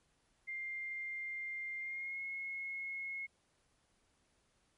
sine tone with pitch glide, 2100 to 2169 Hz, C7 to C#7, +6 to -38 cents, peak -39 dBFS, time 0.47-3.27 s, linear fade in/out 20 ms, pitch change +56 cents, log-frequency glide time 1.77-2.22 s, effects pink hiss -75 dBFS RMS until 4.77 s + MP3 48 kbps

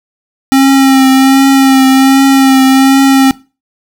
square tone with vibrato, 268 Hz, C4, 42 cents sharp, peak -4 dBFS, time 0.52-3.31 s, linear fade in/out 0 ms, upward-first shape triangle, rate 1.3 Hz, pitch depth 28 cents each way, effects noise-tail reverb RT60 0.3 s tail -20 dB re dry

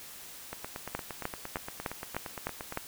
two click trains, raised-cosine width 0.5 ms, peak -16 / -22 dBFS, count 7 / 20, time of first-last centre 0.95-2.774 / 0.53-2.724 s, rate 3.29 / 8.66 Hz, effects white hiss -47 dBFS RMS until 2.87 s

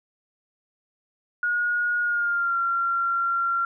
sine tone with pitch glide, 1442 to 1374.5 Hz, F#6 to F6, -45 to -28 cents, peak -21 dBFS, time 1.43-3.65 s, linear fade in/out 2 ms, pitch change -83 cents, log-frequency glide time 2.01-2.57 s, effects none

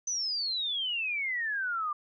sine exponential sweep, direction down, 6150 to 1174.7 Hz, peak -29 dBFS, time 0.07-1.93 s, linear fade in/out 5 ms, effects none

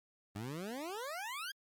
20% pulse exponential sweep, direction up, 96.5 to 1661.2 Hz, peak -35 dBFS, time 0.35-1.52 s, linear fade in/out 10 ms, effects MP3 96 kbps

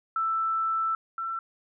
sine tone pair in turn, 1325 / 1341.9 Hz, E6 / E6, +9 / +30 cents, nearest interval unison, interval 21 cents, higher second, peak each -24 / -29 dBFS, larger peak first, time 0.16-0.95 / 1.18-1.39 s, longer first, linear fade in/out 2 ms, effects none

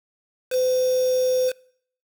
sine tone with quantisation, 509 Hz, C5, 48 cents flat, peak -18 dBFS, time 0.5-1.53 s, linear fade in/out 50 ms, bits 5, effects noise-tail reverb RT60 0.6 s tail -24 dB re dry

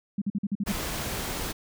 sine tone bursts, 201.3 Hz, G3, 46 cents sharp, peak -24 dBFS, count 7, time 0.18-0.721 s, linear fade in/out 5 ms, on 37 ms, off 47 ms
pink noise, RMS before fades -32 dBFS, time 0.66-1.53 s, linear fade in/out 20 ms
effects none

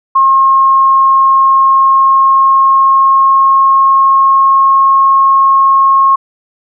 sine tone with pitch glide, 1075 to 1083.7 Hz, C6 to C#6, +47 to -40 cents, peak -4 dBFS, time 0.15-6.16 s, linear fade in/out 10 ms, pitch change +13 cents, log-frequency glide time 1.36-5.03 s, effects none

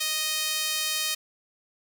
sawtooth tone with high-pass filter, 622.3 Hz, D#5, in tune, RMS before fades -28 dBFS, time 0-1.15 s, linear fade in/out 10 ms, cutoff 3200 Hz, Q 0.9, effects none

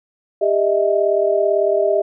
sine tone cluster, 398.7 / 613 / 651 Hz, G4 / D#5 / E5, +29 / -26 / -22 cents, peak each -18 dBFS, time 0.41-2.02 s, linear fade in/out 10 ms, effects none

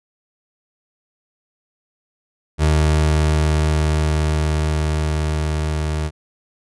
30% pulse tone with level ramp, 77 Hz, D#2, 17 cents flat, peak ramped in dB -10 to -17 dBFS, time 2.58-6.11 s, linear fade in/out 50 ms, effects resampled to 24000 Hz

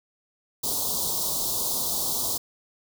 white band-stop noise, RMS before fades -27 dBFS, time 0.63-2.38 s, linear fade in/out 10 ms, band 1100 to 3600 Hz, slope 48 dB/octave, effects none

